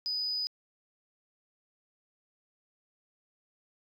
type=tone; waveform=sine; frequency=4978 Hz; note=D#8; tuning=in tune; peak=-29 dBFS; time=0.06-0.47 s; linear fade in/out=0 ms; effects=tanh soft clip ceiling -25 dBFS